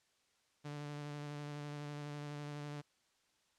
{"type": "tone with vibrato", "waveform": "sawtooth", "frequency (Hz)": 146.6, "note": "D3", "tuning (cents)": -3, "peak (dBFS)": -39, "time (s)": [0.64, 2.82], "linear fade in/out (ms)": 20, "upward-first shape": "square", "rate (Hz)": 12, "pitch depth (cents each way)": 13, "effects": ["white hiss -75 dBFS RMS until 3.58 s", "low-pass 7000 Hz 12 dB/octave"]}